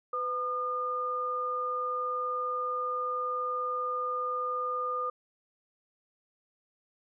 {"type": "tone pair together", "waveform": "sine", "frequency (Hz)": [502, 1214.8], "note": ["B4", "D#6"], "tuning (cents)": [28, -42], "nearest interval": "octave + minor third", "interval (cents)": 1530, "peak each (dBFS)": [-36, -30], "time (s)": [0.13, 5.1], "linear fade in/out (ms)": 5, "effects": []}